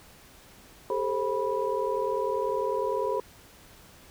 sine tone cluster, 398.3 / 438.3 / 529 / 981 Hz, G4 / A4 / C5 / B5, +28 / -7 / +19 / -12 cents, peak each -31 dBFS, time 0.9-3.2 s, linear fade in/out 2 ms, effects pink hiss -53 dBFS RMS until 4.1 s

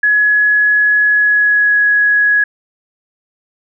sine tone with pitch glide, 1688 to 1673.4 Hz, G#6 to G#6, +28 to +13 cents, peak -8 dBFS, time 0.03-2.44 s, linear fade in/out 5 ms, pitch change -15 cents, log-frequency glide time 1.09-1.79 s, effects none

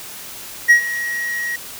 triangle tone with ADSR envelope, 1900 Hz, A#6, 33 cents sharp, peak -3 dBFS, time 0.68-1.56 s, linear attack 24 ms, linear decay 100 ms, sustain -16 dB, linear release 5 ms, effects white hiss -34 dBFS RMS until 1.79 s

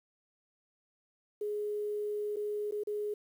sine tone with dropouts, 417.4 Hz, G#4, 9 cents sharp, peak -32 dBFS, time 1.41-3.14 s, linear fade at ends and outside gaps 5 ms, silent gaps 2.361-2.367 / 2.711-2.721 / 2.836-2.871 s, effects 10-bit

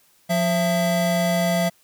square tone pair together, 177.2 / 669 Hz, F3 / E5, +25 / +25 cents, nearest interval octave + major seventh, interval 2300 cents, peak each -22 dBFS, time 0.29-1.7 s, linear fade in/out 20 ms, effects white hiss -59 dBFS RMS until 1.83 s

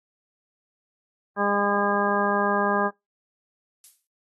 harmonic tone, 202.9 Hz, G#3, 40 cents flat, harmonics 1 / 2 / 3 / 4 / 5 / 6 / 8, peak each -28 / -28 / -28 / -28 / -28 / -28 / -28 dBFS, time 1.36-2.91 s, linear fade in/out 50 ms
violet noise with exponential decay, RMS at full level -40 dBFS, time 3.84-4.07 s, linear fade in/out 1 ms, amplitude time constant 50 ms
effects noise-tail reverb RT60 0.2 s tail -25 dB re dry + AAC 32 kbps

